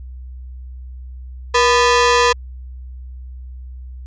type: ring-modulated tone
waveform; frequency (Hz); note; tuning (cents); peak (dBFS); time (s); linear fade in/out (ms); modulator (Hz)
sawtooth; 740; F#5; 0; -4; 1.54-2.33; 10; 261
effects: added 63 Hz sine -30 dBFS peak until 4.06 s + resampled to 16000 Hz